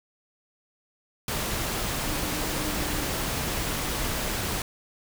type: tone in noise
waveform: sine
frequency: 301.9 Hz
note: D4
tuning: 48 cents sharp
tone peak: -36 dBFS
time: 2.06-3.06 s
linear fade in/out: 2 ms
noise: pink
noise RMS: -29 dBFS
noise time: 1.28-4.62 s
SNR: -10 dB
effects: none